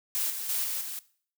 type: noise with level steps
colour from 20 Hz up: blue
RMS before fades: -29 / -35 / -29 / -32 / -37 dBFS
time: 0.15-0.99 s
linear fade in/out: 0 ms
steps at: 0.3 / 0.49 / 0.64 / 0.81 s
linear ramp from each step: 2 ms
effects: noise-tail reverb RT60 0.5 s tail -19 dB re dry